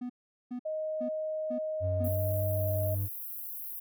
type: tone bursts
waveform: triangle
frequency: 246.9 Hz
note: B3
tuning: in tune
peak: -32 dBFS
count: 5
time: 0.01-2.085 s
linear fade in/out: 10 ms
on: 87 ms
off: 410 ms
type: tone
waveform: sine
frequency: 624 Hz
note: D#5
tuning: 5 cents sharp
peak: -31 dBFS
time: 0.65-2.95 s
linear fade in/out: 10 ms
type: tone with pitch glide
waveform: triangle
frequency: 92.5 to 98 Hz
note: F#2 to G2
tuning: 0 to 0 cents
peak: -27 dBFS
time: 1.8-3.09 s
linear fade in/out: 50 ms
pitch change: +100 cents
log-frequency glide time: 1.98-2.29 s
type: high-pass noise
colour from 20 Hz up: pink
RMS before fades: -40 dBFS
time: 2.04-3.8 s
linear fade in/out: 10 ms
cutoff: 12000 Hz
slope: 48 dB/octave
effects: none